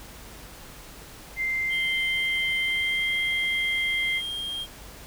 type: tone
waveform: sine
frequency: 2088 Hz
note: C7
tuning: 4 cents flat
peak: -24 dBFS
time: 1.36-4.22 s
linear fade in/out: 50 ms
type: tone with pitch glide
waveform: triangle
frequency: 3149 to 3215 Hz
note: G7 to G7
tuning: +7 to +43 cents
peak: -28 dBFS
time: 1.69-4.67 s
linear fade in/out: 50 ms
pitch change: +36 cents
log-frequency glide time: 2.63-3.14 s
effects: added 50 Hz sine -50 dBFS peak until 5.06 s + pink hiss -45 dBFS RMS until 5.06 s